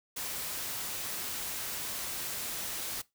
white noise, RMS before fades -37 dBFS, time 0.16-3.02 s, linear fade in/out 10 ms, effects noise-tail reverb RT60 0.2 s tail -20 dB re dry

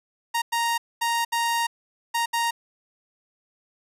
sawtooth tone bursts at uneven times, 932.3 Hz, A#5, in tune, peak -18 dBFS, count 6, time 0.34-0.42 / 0.52-0.78 / 1.01-1.25 / 1.32-1.67 / 2.14-2.26 / 2.33-2.51 s, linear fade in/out 10 ms, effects resampled to 32000 Hz

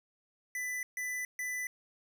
square tone bursts, 1994 Hz, B6, 16 cents sharp, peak -35 dBFS, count 3, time 0.55-1.67 s, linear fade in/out 2 ms, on 280 ms, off 140 ms, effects none

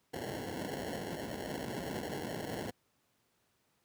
blue noise with sample-and-hold, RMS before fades -39 dBFS, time 0.13-2.71 s, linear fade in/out 10 ms, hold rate 1225 Hz, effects pink hiss -75 dBFS RMS until 3.84 s + high-pass 100 Hz 12 dB/octave

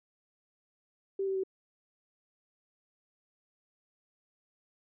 sine tone with pitch steps, 390.1 / 385.2 / 380.3 Hz, G4 / G4 / F#4, -8 / -30 / +48 cents, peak -29 dBFS, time 1.19-1.436 s, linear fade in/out 5 ms, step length 82 ms, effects none

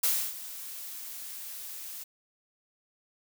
blue noise with ADSR envelope, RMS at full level -25 dBFS, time 0.03-2.04 s, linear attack 7 ms, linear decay 290 ms, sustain -16 dB, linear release 11 ms, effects none

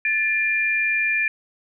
sine tone pair together, 1753 / 2393 Hz, A6 / D7, -7 / +32 cents, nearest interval perfect fourth, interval 539 cents, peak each -23 / -20 dBFS, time 0.05-1.28 s, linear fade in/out 2 ms, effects none

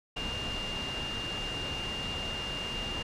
sine tone in noise, 2807 Hz, F7, 8 cents sharp, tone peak -35 dBFS, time 0.16-3.03 s, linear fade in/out 10 ms, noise pink, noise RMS -37 dBFS, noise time 0.16-3.03 s, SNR -1 dB, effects low-pass 5000 Hz 12 dB/octave

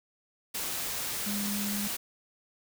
sine tone in noise, 204.1 Hz, G#3, 30 cents flat, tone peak -32 dBFS, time 1.26-1.88 s, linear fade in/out 10 ms, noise white, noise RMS -34 dBFS, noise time 0.54-1.97 s, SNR -1 dB, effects none

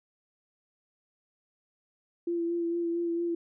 sine tone with vibrato, 340.2 Hz, F4, 45 cents flat, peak -27 dBFS, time 2.27-3.35 s, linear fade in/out 5 ms, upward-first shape sine, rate 4.4 Hz, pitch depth 20 cents each way, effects none

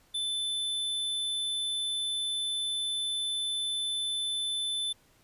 square tone, 3520 Hz, A7, in tune, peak -30 dBFS, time 0.14-4.93 s, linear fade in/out 10 ms, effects pink hiss -64 dBFS RMS until 5.23 s + resampled to 32000 Hz

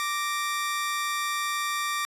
sawtooth tone pair together, 1174.7 / 1858.3 Hz, D6 / A#6, 0 / -6 cents, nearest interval minor sixth, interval 794 cents, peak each -24 / -29 dBFS, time 0-2.05 s, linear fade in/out 0 ms, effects resampled to 32000 Hz

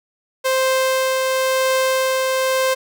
sawtooth tone with tremolo, 523.3 Hz, C5, in tune, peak -11 dBFS, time 0.44-2.75 s, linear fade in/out 20 ms, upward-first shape triangle, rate 0.96 Hz, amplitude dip 25%, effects none

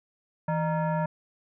sine tone with frequency modulation, 163.2 Hz, E3, 17 cents flat, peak -24 dBFS, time 0.48-1.06 s, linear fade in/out 5 ms, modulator 772 Hz, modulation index 1.1, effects none

